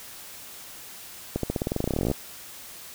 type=accelerating click train; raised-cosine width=2 ms; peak=-12 dBFS; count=22; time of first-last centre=1.36-2.114 s; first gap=73 ms; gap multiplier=0.92; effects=white hiss -43 dBFS RMS until 2.94 s